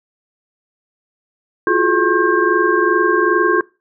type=tone cluster; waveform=sine; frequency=342.8 / 365.2 / 424.8 / 1078 / 1592 Hz; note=F4 / F#4 / G#4 / C#6 / G6; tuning=-32 / -23 / +39 / -49 / +26 cents; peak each=-18 dBFS; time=1.67-3.61 s; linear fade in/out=2 ms; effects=noise-tail reverb RT60 0.3 s tail -23 dB re dry